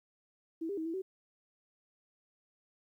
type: tone with pitch steps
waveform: sine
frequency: 326.1 / 400.2 / 319.8 / 329.4 / 379.4 Hz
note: E4 / G4 / D#4 / E4 / F#4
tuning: -19 / +36 / +48 / -1 / +43 cents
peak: -34 dBFS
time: 0.61-1.02 s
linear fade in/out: 10 ms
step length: 82 ms
effects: 12-bit